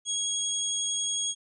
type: tone cluster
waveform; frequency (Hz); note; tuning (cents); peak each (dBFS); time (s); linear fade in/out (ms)
sine; 3311 / 6600 / 8700; G#7 / G#8 / C#9; -6 / -12 / -33; -30 / -30 / -37; 0.05-1.35; 50
effects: none